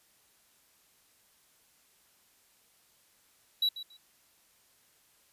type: tone with echo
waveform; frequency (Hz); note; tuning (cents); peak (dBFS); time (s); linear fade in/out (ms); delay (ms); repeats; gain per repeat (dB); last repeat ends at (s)
triangle; 3912; B7; -17; -23; 3.62-3.69; 5; 140; 2; -14; 3.97
effects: white hiss -66 dBFS RMS until 5.32 s + resampled to 32000 Hz